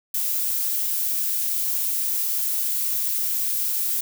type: noise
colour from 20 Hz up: violet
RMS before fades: -24 dBFS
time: 0.14-4.01 s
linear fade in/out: 5 ms
effects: none